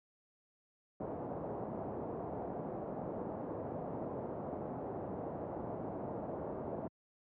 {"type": "low-pass noise", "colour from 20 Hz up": "white", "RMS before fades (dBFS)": -41, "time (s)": [1, 6.88], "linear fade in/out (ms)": 5, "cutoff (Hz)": 730, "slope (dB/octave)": 24, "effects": ["high-pass 100 Hz 12 dB/octave"]}